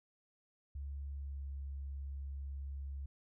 sine tone with pitch glide, 70 to 69.12 Hz, C#2 to C#2, +18 to -4 cents, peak -40 dBFS, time 0.75-3.06 s, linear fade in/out 5 ms, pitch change -22 cents, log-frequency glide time 1.13-1.48 s, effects none

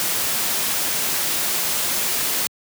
white noise, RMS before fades -22 dBFS, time 0-2.47 s, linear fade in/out 0 ms, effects high-pass 100 Hz 12 dB/octave

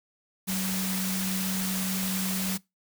sine tone in noise, 188.8 Hz, F#3, 35 cents sharp, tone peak -29 dBFS, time 0.47-2.58 s, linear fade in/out 20 ms, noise white, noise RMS -32 dBFS, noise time 0.47-2.58 s, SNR 0 dB, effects noise-tail reverb RT60 0.2 s tail -22 dB re dry

